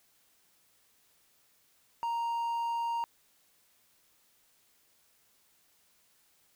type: tone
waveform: triangle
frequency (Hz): 932.3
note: A#5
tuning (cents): 0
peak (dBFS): -28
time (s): 2.03-3.04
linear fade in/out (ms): 0
effects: white hiss -68 dBFS RMS until 6.55 s